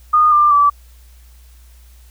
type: tone with pitch steps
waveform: sine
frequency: 1226 / 1191.1 / 1157.2 Hz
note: D#6 / D6 / D6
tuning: -26 / +24 / -26 cents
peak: -8 dBFS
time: 0.13-0.7 s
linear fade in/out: 10 ms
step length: 190 ms
effects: added 60 Hz sine -41 dBFS peak until 2.1 s + white hiss -53 dBFS RMS until 2.1 s